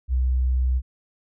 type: tone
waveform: sine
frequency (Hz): 63.5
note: B1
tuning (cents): +49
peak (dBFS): -18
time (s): 0.08-0.82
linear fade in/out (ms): 50
effects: none